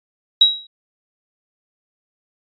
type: tone with exponential decay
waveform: sine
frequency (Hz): 3851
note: B7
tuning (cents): -44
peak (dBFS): -4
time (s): 0.41-0.67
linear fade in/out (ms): 5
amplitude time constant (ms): 56
effects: MP3 32 kbps